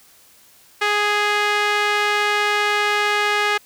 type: tone with band-pass filter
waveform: sawtooth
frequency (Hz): 415.3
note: G#4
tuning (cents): 0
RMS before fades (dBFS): -19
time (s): 0.81-3.58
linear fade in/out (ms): 10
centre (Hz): 2000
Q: 1.1
effects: white hiss -51 dBFS RMS until 3.65 s